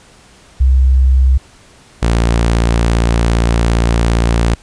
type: tone pair in turn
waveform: sine / sawtooth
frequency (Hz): 65.1 / 57.46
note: C2 / A#1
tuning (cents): -8 / -24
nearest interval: major second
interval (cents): 216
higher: first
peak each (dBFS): -6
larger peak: neither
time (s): 0.6-1.38 / 2.02-4.55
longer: second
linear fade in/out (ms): 10
effects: pink hiss -44 dBFS RMS until 4.62 s + resampled to 22050 Hz